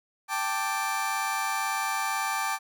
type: chord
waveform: 30% pulse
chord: G suspended second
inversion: none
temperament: just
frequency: 784 / 882 / 1176 Hz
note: G5 / A5 / D6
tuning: 0 / +4 / +2 cents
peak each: -30 / -29 / -28 dBFS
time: 0.28-2.59 s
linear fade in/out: 50 ms
effects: none